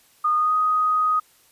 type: tone with pitch glide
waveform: sine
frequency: 1226 to 1250.3 Hz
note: D#6 to D#6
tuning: -26 to +8 cents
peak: -17 dBFS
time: 0.24-1.2 s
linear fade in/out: 10 ms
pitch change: +34 cents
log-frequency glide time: 0.36-0.54 s
effects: white hiss -57 dBFS RMS until 1.51 s + resampled to 32000 Hz